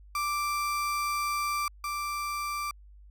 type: tone pair in turn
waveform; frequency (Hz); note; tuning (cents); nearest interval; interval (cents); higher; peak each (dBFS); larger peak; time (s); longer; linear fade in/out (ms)
35% pulse; 1174.7 / 1174.7; D6 / D6; 0 / 0; unison; 0; neither; -26 / -29; first; 0.15-1.68 / 1.84-2.71; first; 2
effects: added 50 Hz sine -49 dBFS peak until 3.1 s